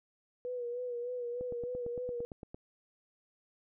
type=tone with vibrato; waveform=sine; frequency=487.6 Hz; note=B4; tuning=22 cents flat; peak=-35 dBFS; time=0.45-2.25 s; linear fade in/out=0 ms; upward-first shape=sine; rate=3.3 Hz; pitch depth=43 cents each way
type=click train; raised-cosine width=2 ms; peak=-31 dBFS; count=11; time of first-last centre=1.41-2.545 s; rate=8.81 Hz
effects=none